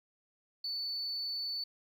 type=tone; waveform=sine; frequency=4485 Hz; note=C#8; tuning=19 cents sharp; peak=-33 dBFS; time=0.64-1.64 s; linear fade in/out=5 ms; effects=tanh soft clip ceiling -31 dBFS + 12-bit